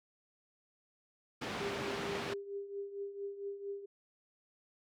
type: band-pass noise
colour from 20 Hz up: pink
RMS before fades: -40 dBFS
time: 1.41-2.34 s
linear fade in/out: 10 ms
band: 150 to 3600 Hz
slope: 12 dB/octave
type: tone with tremolo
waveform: sine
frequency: 400 Hz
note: G4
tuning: 35 cents sharp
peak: -36 dBFS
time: 1.6-3.86 s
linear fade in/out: 10 ms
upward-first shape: triangle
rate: 4.4 Hz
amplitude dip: 75%
effects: none